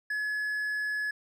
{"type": "tone", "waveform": "triangle", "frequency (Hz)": 1700, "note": "G#6", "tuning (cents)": 40, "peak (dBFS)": -27, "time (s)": [0.1, 1.11], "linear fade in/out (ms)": 5, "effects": []}